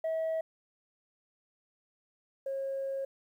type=tone pair in turn; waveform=sine; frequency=645 / 542.4 Hz; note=E5 / C#5; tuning=-38 / -38 cents; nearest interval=minor third; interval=300 cents; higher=first; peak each=-27 / -31 dBFS; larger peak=first; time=0.04-0.41 / 2.46-3.05 s; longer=second; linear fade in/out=5 ms; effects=tanh soft clip ceiling -28 dBFS + 11-bit